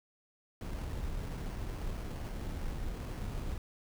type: noise with sample-and-hold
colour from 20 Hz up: brown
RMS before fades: -38 dBFS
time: 0.61-3.58 s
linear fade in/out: 2 ms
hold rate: 3675 Hz
effects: none